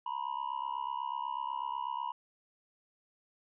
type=tone with amplitude modulation; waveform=triangle; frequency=967 Hz; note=B5; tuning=37 cents flat; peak=-28 dBFS; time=0.06-2.12 s; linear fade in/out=5 ms; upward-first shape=sine; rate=68.1 Hz; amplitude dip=100%; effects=resampled to 8000 Hz